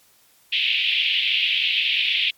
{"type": "band-pass noise", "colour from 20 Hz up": "white", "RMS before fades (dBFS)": -21, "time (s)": [0.52, 2.31], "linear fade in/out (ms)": 10, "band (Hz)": [2400, 3400], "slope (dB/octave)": 48, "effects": ["white hiss -57 dBFS RMS until 2.37 s", "MP3 96 kbps"]}